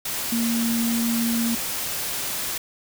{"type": "tone in noise", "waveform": "sine", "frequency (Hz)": 231.8, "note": "A#3", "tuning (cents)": -10, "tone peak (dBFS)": -21, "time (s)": [0.32, 1.55], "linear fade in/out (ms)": 5, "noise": "white", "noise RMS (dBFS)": -28, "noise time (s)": [0.05, 2.58], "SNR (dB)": 4, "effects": []}